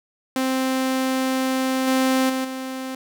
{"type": "tone with level steps", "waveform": "sawtooth", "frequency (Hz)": 261.6, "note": "C4", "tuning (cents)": 0, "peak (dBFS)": [-16, -13, -18, -24], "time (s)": [0.36, 2.95], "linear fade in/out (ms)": 2, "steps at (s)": [1.87, 2.29, 2.44], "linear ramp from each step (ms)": 10, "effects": []}